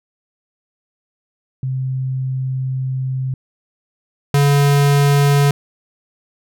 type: tone pair in turn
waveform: sine / square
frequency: 130.81 / 142.3 Hz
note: C3 / C#3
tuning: 0 / +46 cents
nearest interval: minor second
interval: 146 cents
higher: second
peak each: -18 / -11 dBFS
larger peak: second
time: 1.63-3.34 / 4.34-5.51 s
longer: first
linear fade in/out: 2 ms
effects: none